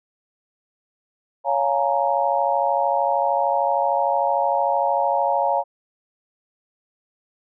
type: chord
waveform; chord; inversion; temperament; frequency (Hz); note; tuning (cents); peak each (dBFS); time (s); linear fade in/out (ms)
sine; Bb minor seventh; first; just; 559.4 / 699.2 / 839.1 / 932.3; Db5 / F5 / Ab5 / Bb5; +16 / +2 / +18 / 0; -23; 1.44-5.64; 50
effects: none